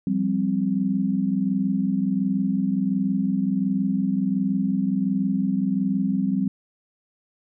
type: chord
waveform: sine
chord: F suspended second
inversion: none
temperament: equal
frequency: 174.61 / 196 / 261.6 Hz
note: F3 / G3 / C4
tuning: 0 / 0 / 0 cents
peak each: -28 / -22 / -25 dBFS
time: 0.07-6.48 s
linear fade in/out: 2 ms
effects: none